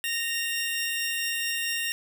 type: tone pair together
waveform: sawtooth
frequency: 1850.5 / 2778 Hz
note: A#6 / F7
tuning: -13 / -10 cents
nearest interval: perfect fifth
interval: 703 cents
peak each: -27 / -26 dBFS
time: 0.04-1.92 s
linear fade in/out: 0 ms
effects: none